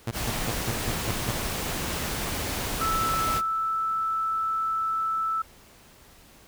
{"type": "tone bursts", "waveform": "sawtooth", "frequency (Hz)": 116.1, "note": "A#2", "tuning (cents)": -7, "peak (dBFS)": -22, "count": 7, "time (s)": [0.07, 1.317], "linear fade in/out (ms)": 5, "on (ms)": 41, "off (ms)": 160}
{"type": "noise", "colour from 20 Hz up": "pink", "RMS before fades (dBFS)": -30, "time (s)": [0.12, 3.42], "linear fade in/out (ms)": 50}
{"type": "tone", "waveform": "sine", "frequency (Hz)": 1317, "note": "E6", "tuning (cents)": -2, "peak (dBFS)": -24, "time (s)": [2.81, 5.42], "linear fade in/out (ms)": 5}
{"effects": ["pink hiss -53 dBFS RMS until 6.47 s"]}